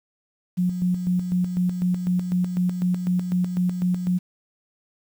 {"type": "tone with tremolo", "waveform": "sine", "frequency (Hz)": 180.1, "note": "F#3", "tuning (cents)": -46, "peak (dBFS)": -18, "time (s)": [0.57, 4.19], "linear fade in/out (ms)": 20, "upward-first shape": "square", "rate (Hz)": 4, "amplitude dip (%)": 55, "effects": ["8-bit"]}